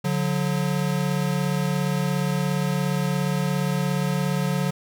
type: tone pair together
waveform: square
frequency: 144 / 181.16 Hz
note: D3 / F#3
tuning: -34 / -36 cents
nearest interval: major third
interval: 398 cents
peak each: -25 dBFS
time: 0.04-4.71 s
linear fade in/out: 10 ms
effects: none